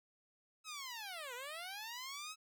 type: linear two-way sweep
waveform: 10% pulse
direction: down then up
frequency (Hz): 1304 to 471.2 to 1304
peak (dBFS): -36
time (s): 0.64-2.36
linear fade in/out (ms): 50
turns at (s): 1.34
effects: none